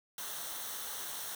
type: noise with comb filter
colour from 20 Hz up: white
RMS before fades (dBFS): -41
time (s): 0.18-1.35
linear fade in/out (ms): 2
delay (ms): 0.41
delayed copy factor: -0.6
effects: none